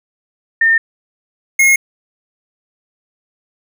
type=tone pair in turn; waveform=sine / square; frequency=1814 / 2157 Hz; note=A#6 / C#7; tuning=-48 / -48 cents; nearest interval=minor third; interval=300 cents; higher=second; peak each=-8 dBFS; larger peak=neither; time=0.61-0.78 / 1.59-1.76 s; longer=neither; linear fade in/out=5 ms; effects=none